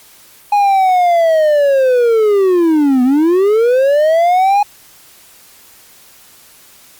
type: linear two-way sweep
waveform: triangle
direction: down then up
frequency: 830.6 to 245.1 to 830.6 Hz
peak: -6 dBFS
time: 0.52-4.63 s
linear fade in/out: 5 ms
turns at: 3.03 s
effects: white hiss -43 dBFS RMS until 6.99 s + Opus 48 kbps